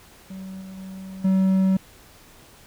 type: tone with level steps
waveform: triangle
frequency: 190 Hz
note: F#3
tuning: 46 cents sharp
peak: -31 / -34 / -32 / -14 dBFS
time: 0.3-1.77 s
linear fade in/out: 5 ms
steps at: 0.61 / 0.77 / 1.24 s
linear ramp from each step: 10 ms
effects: pink hiss -50 dBFS RMS until 2.66 s